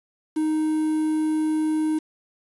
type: tone with quantisation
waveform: triangle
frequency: 311.1 Hz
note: D#4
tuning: in tune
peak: -18 dBFS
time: 0.36-1.99 s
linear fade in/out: 10 ms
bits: 7
effects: resampled to 24000 Hz